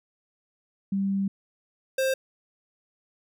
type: tone pair in turn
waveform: sine / square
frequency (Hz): 196 / 528.7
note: G3 / C5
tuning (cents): 0 / +18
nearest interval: octave + perfect fourth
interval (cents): 1718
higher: second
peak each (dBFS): -23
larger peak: neither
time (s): 0.92-1.28 / 1.98-2.14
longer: first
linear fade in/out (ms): 5
effects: none